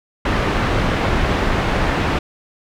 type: low-pass noise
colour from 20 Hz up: pink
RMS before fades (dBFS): -18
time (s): 0.25-2.19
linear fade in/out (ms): 5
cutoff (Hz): 2400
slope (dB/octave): 12
effects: none